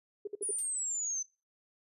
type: tone bursts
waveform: sine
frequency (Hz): 410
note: G#4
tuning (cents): -22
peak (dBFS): -34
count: 4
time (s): 0.25-0.511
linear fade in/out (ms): 5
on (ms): 24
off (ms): 55
type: exponential sweep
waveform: sine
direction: down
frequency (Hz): 9870 to 6070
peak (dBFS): -32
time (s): 0.42-1.23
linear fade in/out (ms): 10
type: noise with exponential decay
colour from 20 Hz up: violet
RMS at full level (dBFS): -41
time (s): 0.58-0.77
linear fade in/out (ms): 5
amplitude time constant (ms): 40
effects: noise-tail reverb RT60 0.3 s tail -23 dB re dry + resampled to 32000 Hz